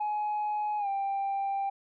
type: tone with pitch glide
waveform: sine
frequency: 841 to 789.2 Hz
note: G#5 to G5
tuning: +22 to +11 cents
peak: -26 dBFS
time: 0-1.7 s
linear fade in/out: 10 ms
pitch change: -111 cents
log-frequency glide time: 0.78-0.88 s
effects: tanh soft clip ceiling -26 dBFS